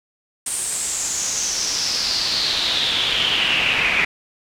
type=noise with band-pass filter sweep; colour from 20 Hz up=brown; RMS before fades=-21 dBFS; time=0.46-4.05 s; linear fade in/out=5 ms; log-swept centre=9000 to 2300 Hz; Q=5.7; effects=none